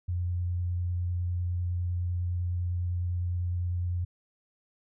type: tone with vibrato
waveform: sine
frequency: 88.4 Hz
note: F2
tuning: 22 cents sharp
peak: -27 dBFS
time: 0.08-4.05 s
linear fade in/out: 10 ms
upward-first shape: sine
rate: 9.9 Hz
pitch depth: 11 cents each way
effects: none